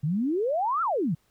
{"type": "exponential two-way sweep", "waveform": "sine", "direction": "up then down", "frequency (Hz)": [138.59, 1400, 138.59], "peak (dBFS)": -23, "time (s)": [0.03, 1.15], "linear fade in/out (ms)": 10, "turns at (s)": 0.82, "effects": ["pink hiss -68 dBFS RMS until 1.3 s"]}